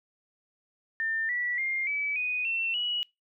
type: tone with pitch steps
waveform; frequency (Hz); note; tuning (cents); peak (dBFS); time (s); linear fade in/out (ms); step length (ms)
sine; 1800 / 1951.6 / 2116 / 2294 / 2487 / 2697 / 2924; A6 / B6 / C7 / D7 / D#7 / E7 / F#7; +39 / -21 / +19 / -41 / -1 / +39 / -21; -27; 1-3.03; 0; 290
effects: noise-tail reverb RT60 0.2 s tail -24 dB re dry